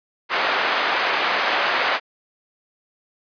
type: band-pass noise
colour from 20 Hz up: white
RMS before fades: -21 dBFS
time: 0.29-2 s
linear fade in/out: 50 ms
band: 540 to 2000 Hz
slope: 12 dB/octave
effects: resampled to 11025 Hz